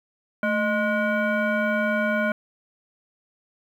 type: tone with frequency modulation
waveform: sine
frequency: 617 Hz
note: D#5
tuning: 15 cents flat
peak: -20 dBFS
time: 0.43-2.32 s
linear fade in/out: 2 ms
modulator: 836 Hz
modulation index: 1.4
effects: 9-bit